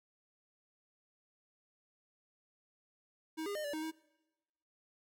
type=tone with pitch steps; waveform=square; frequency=317.7 / 406 / 609 / 579 / 312.5 / 318.5 Hz; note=D#4 / G#4 / D#5 / D5 / D#4 / D#4; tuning=+36 / -39 / -37 / -25 / +8 / +41 cents; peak=-38 dBFS; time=3.37-3.916 s; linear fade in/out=20 ms; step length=91 ms; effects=noise-tail reverb RT60 1.0 s tail -22 dB re dry